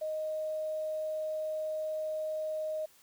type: tone with quantisation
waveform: sine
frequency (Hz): 622.3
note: D#5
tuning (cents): 0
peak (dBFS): -32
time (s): 0.01-2.86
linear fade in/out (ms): 10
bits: 10
effects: white hiss -62 dBFS RMS until 3.02 s